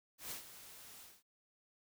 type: noise with ADSR envelope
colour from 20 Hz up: white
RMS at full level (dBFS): -43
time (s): 0.18-1.23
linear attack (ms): 130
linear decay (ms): 110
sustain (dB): -12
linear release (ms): 210
effects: none